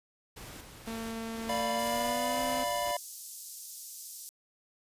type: noise with tremolo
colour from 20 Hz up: pink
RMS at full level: -46 dBFS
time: 0.36-2.92 s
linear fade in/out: 10 ms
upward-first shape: square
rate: 2 Hz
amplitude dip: 40%
type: tone with pitch glide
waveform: sawtooth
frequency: 226.4 to 257.1 Hz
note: A3 to C4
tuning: +50 to -30 cents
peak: -32 dBFS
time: 0.87-2.64 s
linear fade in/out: 5 ms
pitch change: +220 cents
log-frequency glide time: 1.7-2.41 s
type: chord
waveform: square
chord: B diminished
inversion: first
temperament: equal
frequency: 587.3 / 698.5 / 987.8 Hz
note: D5 / F5 / B5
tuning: 0 / 0 / 0 cents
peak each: -35 dBFS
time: 1.49-2.97 s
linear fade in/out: 5 ms
type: high-pass noise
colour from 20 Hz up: pink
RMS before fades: -44 dBFS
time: 1.79-4.29 s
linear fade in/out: 0 ms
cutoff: 5600 Hz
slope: 24 dB/octave
effects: resampled to 32000 Hz